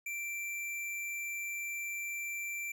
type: tone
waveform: square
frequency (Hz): 2349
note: D7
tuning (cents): 0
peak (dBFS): -37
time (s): 0.06-2.72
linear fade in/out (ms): 5
effects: none